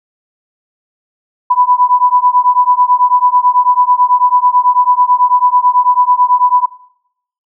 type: beating tone pair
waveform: sine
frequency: 987.8 / 996.9 Hz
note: B5 / B5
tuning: 0 / +16 cents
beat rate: 9.1 Hz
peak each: -10 dBFS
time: 1.5-6.66 s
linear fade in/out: 10 ms
effects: noise-tail reverb RT60 0.8 s tail -22 dB re dry